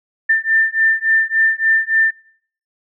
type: beating tone pair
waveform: sine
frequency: 1787 / 1790.5 Hz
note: A6 / A6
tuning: +26 / +30 cents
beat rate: 3.5 Hz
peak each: -15 dBFS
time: 0.29-2.11 s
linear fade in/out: 10 ms
effects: noise-tail reverb RT60 0.6 s tail -24 dB re dry